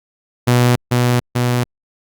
sawtooth tone with echo, 122.5 Hz, B2, 14 cents flat, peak -6 dBFS, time 0.47-0.76 s, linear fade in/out 10 ms, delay 440 ms, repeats 2, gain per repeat -2 dB, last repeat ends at 1.64 s, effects Opus 48 kbps

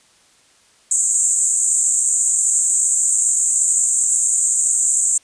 pink band-pass noise, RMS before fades -17 dBFS, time 0.91-5.18 s, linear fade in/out 5 ms, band 7000 to 8500 Hz, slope 96 dB/octave, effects white hiss -54 dBFS RMS until 5.23 s + resampled to 22050 Hz

